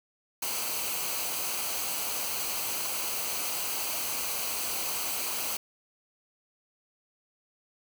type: noise with comb filter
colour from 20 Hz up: white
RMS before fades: -32 dBFS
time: 0.42-5.57 s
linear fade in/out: 5 ms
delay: 0.56 ms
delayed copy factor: -0.55
effects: none